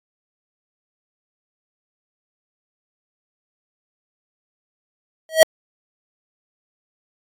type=tone with exponential growth; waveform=square; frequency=640 Hz; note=D#5; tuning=49 cents sharp; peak=-3 dBFS; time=5.29-5.43 s; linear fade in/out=1 ms; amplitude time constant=29 ms; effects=AAC 48 kbps